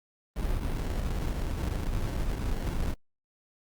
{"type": "noise with sample-and-hold", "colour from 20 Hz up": "brown", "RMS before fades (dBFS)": -30, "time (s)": [0.36, 2.94], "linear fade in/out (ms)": 5, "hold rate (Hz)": 1225, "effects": ["Opus 32 kbps"]}